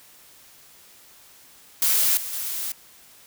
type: noise with level steps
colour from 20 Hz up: blue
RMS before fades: -20 / -32 / -29 dBFS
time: 1.82-2.72 s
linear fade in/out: 2 ms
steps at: 2.17 / 2.33 s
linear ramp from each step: 2 ms
effects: white hiss -51 dBFS RMS until 3.26 s